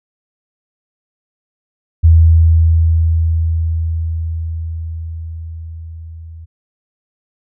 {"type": "tone with level ramp", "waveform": "sine", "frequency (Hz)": 81.7, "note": "E2", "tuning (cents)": -15, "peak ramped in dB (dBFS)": [-3, -30], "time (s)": [2.03, 6.46], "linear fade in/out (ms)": 20, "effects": []}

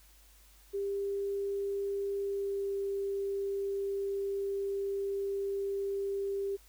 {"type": "tone with pitch glide", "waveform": "sine", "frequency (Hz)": [398.3, 395.8], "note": ["G4", "G4"], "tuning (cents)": [28, 17], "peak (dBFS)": -31, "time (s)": [0.73, 6.57], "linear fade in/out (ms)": 20, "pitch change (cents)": -11, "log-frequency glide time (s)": [2.17, 2.75], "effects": ["added 50 Hz sine -59 dBFS peak until 6.68 s", "white hiss -62 dBFS RMS until 6.68 s"]}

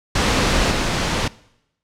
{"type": "noise with level steps", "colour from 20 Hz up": "pink", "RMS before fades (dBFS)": [-17, -20], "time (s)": [0.15, 1.28], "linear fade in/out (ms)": 5, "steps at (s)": 0.71, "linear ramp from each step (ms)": 2, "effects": ["noise-tail reverb RT60 0.8 s tail -21 dB re dry", "low-pass 6000 Hz 12 dB/octave"]}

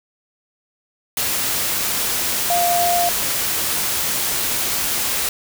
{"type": "tone in noise", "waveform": "sine", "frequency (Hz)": 698.5, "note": "F5", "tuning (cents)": 0, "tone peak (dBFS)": -16, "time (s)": [2.5, 3.09], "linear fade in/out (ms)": 2, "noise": "white", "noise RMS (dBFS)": -21, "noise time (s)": [1.17, 5.29], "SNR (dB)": 2, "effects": []}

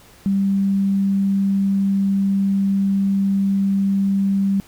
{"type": "tone", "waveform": "sine", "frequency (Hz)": 196.3, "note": "G3", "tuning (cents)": 3, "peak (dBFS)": -15, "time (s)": [0.26, 4.6], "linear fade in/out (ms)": 0, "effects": ["pink hiss -48 dBFS RMS until 4.67 s"]}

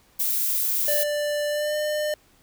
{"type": "noise", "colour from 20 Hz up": "violet", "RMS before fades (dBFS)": -24, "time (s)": [0.19, 1.04], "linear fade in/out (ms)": 10}
{"type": "tone with pitch glide", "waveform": "square", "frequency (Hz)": [590, 603.1], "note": ["D5", "D5"], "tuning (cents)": [8, 46], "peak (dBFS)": -24, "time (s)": [0.88, 2.14], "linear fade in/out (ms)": 2, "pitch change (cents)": 38, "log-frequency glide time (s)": [1.49, 1.75]}
{"effects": ["pink hiss -59 dBFS RMS until 2.42 s"]}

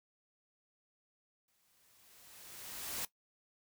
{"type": "noise with exponential growth", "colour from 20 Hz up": "white", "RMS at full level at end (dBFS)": -38, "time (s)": [1.48, 3.05], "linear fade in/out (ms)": 2, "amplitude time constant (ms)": 340, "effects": ["noise-tail reverb RT60 0.1 s tail -17 dB re dry"]}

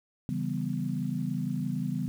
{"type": "chord", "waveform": "sine", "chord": "C# half-diminished seventh", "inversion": "none", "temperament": "equal", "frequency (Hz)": [138.59, 164.81, 196, 246.9], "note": ["C#3", "E3", "G3", "B3"], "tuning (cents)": [0, 0, 0, 0], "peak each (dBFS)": -34, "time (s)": [0.29, 2.08], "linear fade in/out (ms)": 0, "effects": ["9-bit"]}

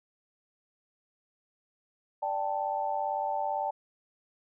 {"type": "chord", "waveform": "sine", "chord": "D suspended fourth", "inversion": "none", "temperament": "just", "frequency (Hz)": [587.3, 783.1, 881], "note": ["D5", "G5", "A5"], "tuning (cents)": [0, -2, 2], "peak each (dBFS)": [-35, -32, -32], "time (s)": [2.22, 3.71], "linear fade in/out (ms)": 10, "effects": []}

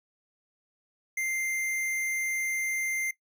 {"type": "tone", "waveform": "square", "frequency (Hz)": 2093, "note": "C7", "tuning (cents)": 0, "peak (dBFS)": -29, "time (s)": [1.17, 3.11], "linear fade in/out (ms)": 5, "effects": ["noise-tail reverb RT60 0.1 s tail -17 dB re dry"]}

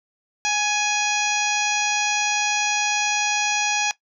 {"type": "harmonic tone with a mistuned harmonic", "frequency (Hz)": 830.6, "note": "G#5", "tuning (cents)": 0, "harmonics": [1, 2, 3, 4, 5, 6, 7, 8], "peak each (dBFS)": [-25, -28, -24, -30, -32, -32, -27, -31], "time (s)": [0.45, 3.91], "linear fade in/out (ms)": 0, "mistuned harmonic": 2, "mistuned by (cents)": 22, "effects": ["noise-tail reverb RT60 0.1 s tail -17 dB re dry"]}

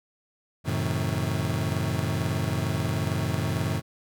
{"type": "chord", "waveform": "35% pulse", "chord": "F# diminished seventh", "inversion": "none", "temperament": "just", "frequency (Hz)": [92.5, 111, 133.2, 159.84], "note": ["F#2", "A2", "C3", "Eb3"], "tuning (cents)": [0, 16, 31, 47], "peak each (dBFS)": -29, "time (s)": [0.64, 3.82], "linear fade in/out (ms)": 50, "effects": []}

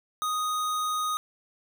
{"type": "tone", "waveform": "square", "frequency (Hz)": 1244.5, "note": "D#6", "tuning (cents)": 0, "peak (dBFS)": -27, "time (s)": [0.22, 1.17], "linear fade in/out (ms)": 0, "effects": ["10-bit"]}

